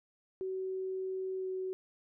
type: tone with pitch glide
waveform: sine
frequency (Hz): 377.3 to 374.7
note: F#4 to F#4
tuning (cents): +34 to +22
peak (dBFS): -34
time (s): 0.41-1.73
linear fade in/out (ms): 0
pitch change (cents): -12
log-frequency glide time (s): 1.37-1.47
effects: none